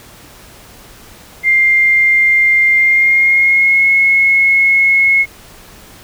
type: tone with pitch glide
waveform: sine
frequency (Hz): 2100 to 2175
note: C7 to C#7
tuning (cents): +6 to -33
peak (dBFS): -7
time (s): 1.43-5.26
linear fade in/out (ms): 50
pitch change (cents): +61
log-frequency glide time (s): 2.72-3.87
effects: pink hiss -39 dBFS RMS until 6.03 s